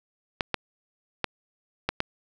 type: clicks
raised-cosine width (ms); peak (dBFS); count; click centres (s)
0.3; -8; 5; 0.408 / 0.543 / 1.243 / 1.89 / 2.004
effects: none